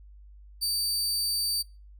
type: tone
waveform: sawtooth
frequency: 4620 Hz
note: D8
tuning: 29 cents flat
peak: -23 dBFS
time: 0.61-1.63 s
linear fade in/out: 20 ms
effects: noise-tail reverb RT60 0.3 s tail -24 dB re dry + added 50 Hz sine -47 dBFS peak until 1.99 s